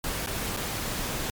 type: noise with dropouts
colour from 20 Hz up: pink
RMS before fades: -31 dBFS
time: 0.04-1.3 s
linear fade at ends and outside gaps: 1 ms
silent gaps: 0.262-0.271 / 0.565-0.571 s
effects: MP3 96 kbps